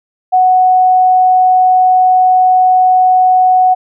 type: tone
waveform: sine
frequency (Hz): 740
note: F#5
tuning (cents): 0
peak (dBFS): -5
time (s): 0.32-3.75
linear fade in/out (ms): 20
effects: none